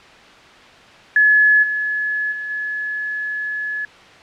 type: tone with level steps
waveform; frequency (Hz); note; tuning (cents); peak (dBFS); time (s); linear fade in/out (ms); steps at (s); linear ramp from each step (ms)
sine; 1706; G#6; +46; -9 / -18 / -24 / -21; 1.16-3.85; 2; 1.62 / 2.31 / 2.49; 20
effects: white hiss -43 dBFS RMS until 4.22 s + low-pass 3000 Hz 12 dB/octave